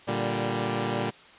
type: chord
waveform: 10% pulse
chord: G minor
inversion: first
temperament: equal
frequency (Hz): 116.54 / 146.83 / 196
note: Bb2 / D3 / G3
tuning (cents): 0 / 0 / 0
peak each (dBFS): -21 / -25 / -22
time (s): 0.07-1.11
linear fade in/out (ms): 20
effects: white hiss -51 dBFS RMS until 1.38 s + resampled to 8000 Hz